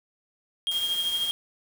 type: tone with tremolo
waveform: triangle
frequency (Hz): 3235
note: G#7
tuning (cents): -46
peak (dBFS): -21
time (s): 0.67-1.31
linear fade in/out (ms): 0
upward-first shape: triangle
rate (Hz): 13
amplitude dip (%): 55
type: noise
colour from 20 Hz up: white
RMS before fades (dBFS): -39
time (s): 0.71-1.31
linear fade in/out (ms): 5
effects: none

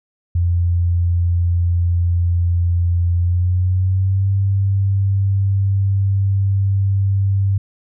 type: tone with pitch glide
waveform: sine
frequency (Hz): 86.8 to 97.99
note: F2 to G2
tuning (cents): -10 to 0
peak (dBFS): -13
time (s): 0.35-7.58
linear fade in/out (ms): 5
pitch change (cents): +210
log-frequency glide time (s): 3.16-4.31
effects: none

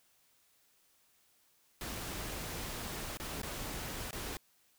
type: noise with dropouts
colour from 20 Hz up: pink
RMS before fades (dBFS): -41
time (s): 1.81-4.37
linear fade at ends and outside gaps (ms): 1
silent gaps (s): 3.172-3.199 / 3.418-3.431 / 4.109-4.129
effects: white hiss -70 dBFS RMS until 4.78 s

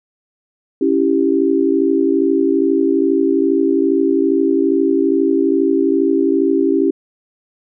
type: chord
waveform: sine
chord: C# diminished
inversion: none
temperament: equal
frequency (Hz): 277.2 / 329.6 / 392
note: C#4 / E4 / G4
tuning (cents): 0 / 0 / 0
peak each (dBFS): -16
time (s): 0.81-6.91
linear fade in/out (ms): 5
effects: none

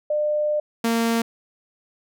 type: tone pair in turn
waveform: sine / sawtooth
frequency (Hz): 600 / 229.9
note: D5 / A#3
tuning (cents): +37 / -24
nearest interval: octave + perfect fourth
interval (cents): 1661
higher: first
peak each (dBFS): -19 / -15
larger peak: second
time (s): 0.1-0.6 / 0.84-1.22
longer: first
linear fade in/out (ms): 5
effects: none

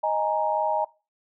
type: chord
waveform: sine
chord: D# suspended fourth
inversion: none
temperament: just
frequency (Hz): 622.3 / 829.7 / 933.4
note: D#5 / G#5 / A#5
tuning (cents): 0 / -2 / +2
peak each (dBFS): -26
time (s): 0.03-0.85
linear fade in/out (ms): 10
effects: noise-tail reverb RT60 0.3 s tail -21 dB re dry

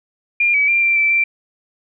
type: tone with pitch steps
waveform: sine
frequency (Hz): 2402 / 2283 / 2378 / 2359 / 2328 / 2351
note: D7 / D7 / D7 / D7 / D7 / D7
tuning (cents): +38 / -50 / +21 / +7 / -16 / +1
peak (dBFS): -12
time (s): 0.4-1.24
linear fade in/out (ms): 5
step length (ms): 140
effects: none

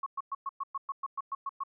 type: tone bursts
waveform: sine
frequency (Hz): 1100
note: C#6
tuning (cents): -14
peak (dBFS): -31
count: 12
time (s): 0.03-1.636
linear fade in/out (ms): 5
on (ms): 33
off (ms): 110
effects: none

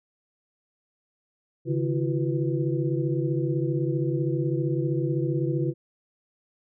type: tone cluster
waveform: sine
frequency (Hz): 139.1 / 154.7 / 334.5 / 366.9 / 492.2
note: C#3 / D#3 / E4 / F#4 / B4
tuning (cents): +6 / -10 / +25 / -15 / -6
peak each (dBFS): -26 / -32 / -28 / -32 / -35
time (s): 1.65-5.74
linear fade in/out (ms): 50
effects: none

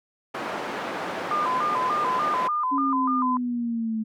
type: band-pass noise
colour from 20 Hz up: white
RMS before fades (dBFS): -31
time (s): 0.34-2.48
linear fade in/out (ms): 10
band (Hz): 230 to 1200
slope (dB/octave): 12
type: tone with vibrato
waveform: sine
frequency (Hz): 1108.7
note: C#6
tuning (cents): 0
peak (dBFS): -22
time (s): 1.31-3.37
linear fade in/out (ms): 2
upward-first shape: square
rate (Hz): 3.4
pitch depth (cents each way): 150
type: linear sweep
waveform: sine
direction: down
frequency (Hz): 279.7 to 217.3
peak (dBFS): -24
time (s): 2.71-4.04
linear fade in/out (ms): 20
effects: none

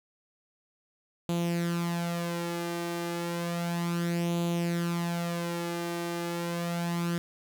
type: tone with flanger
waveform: sawtooth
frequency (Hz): 171.3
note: F3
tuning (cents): -33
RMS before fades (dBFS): -31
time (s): 1.29-7.18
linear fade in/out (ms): 0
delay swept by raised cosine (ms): 0.28 to 2.58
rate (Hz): 0.32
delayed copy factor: +0.6
effects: none

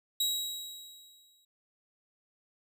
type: tone with exponential decay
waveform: sawtooth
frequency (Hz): 3843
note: B7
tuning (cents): -48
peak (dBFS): -23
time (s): 0.2-1.45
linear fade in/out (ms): 5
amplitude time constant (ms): 270
effects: none

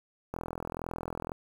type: click train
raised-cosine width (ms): 1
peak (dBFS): -21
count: 42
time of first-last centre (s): 0.34-1.319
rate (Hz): 41.9
effects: 8-bit

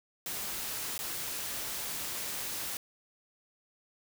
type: noise with dropouts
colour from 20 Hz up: white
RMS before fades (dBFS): -37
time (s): 0.26-2.77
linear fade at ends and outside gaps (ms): 1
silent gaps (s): 0.979-0.99
effects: none

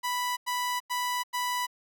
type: tone bursts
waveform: sawtooth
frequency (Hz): 987.8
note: B5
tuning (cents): 0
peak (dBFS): -24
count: 4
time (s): 0.03-1.669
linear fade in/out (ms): 20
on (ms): 340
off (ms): 93
effects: none

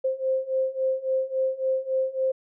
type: beating tone pair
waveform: sine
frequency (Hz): 523.3 / 526.9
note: C5 / C5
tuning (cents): 0 / +12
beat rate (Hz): 3.6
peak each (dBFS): -27 / -25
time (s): 0.04-2.32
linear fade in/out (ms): 10
effects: none

